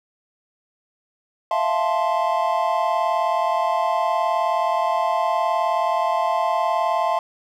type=chord; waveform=triangle; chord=F major seventh; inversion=third; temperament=equal with one note detuned; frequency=659.3 / 698.5 / 876.4 / 1046.5 Hz; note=E5 / F5 / A5 / C6; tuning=0 / 0 / -7 / 0 cents; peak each=-22 dBFS; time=1.51-7.19 s; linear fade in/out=2 ms; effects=none